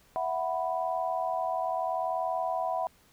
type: chord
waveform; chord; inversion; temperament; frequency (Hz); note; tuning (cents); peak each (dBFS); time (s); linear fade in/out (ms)
sine; E suspended second; none; equal; 659.3 / 740 / 987.8; E5 / F#5 / B5; 0 / 0 / 0; -32 / -31 / -34; 0.16-2.87; 0
effects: pink hiss -62 dBFS RMS until 3.12 s